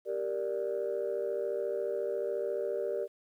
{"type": "chord", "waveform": "sine", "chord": "G minor", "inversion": "none", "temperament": "equal", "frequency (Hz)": [392, 466.2, 587.3], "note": ["G4", "Bb4", "D5"], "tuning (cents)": [0, 0, 0], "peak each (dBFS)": -34, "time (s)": [0.05, 3.08], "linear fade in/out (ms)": 50, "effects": ["tanh soft clip ceiling -24 dBFS", "11-bit"]}